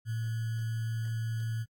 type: tone with sample-and-hold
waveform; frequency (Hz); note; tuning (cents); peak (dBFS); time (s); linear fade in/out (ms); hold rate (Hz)
sine; 113.2; A2; +50; -30; 0.05-1.66; 50; 1575
effects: AAC 64 kbps